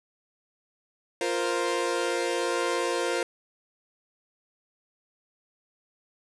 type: chord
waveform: sawtooth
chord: F suspended fourth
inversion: none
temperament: equal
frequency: 349.2 / 466.2 / 523.3 Hz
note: F4 / Bb4 / C5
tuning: 0 / 0 / 0 cents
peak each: -26 dBFS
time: 1.21-3.23 s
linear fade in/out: 2 ms
effects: resampled to 24000 Hz + 9-bit